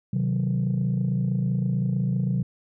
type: chord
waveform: sine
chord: C diminished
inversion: none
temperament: equal with one note detuned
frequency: 129.46 / 155.56 / 185 Hz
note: C3 / Eb3 / Gb3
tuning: -18 / 0 / 0 cents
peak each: -23 / -28 / -24 dBFS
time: 0.13-2.43 s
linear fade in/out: 5 ms
effects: tanh soft clip ceiling -17 dBFS